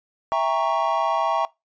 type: chord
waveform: triangle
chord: E diminished seventh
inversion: none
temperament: equal with one note detuned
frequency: 659.3 / 798.6 / 932.3 / 1108.7 Hz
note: E5 / G5 / Bb5 / Db6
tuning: 0 / +32 / 0 / 0 cents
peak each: -22 / -24 / -23 / -23 dBFS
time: 0.32-1.45 s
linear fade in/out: 0 ms
effects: noise-tail reverb RT60 0.2 s tail -21 dB re dry + resampled to 16000 Hz